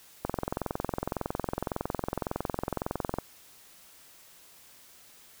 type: click train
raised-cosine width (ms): 1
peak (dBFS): -15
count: 65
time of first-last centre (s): 0.25-3.186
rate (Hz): 21.8
effects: white hiss -55 dBFS RMS until 5.4 s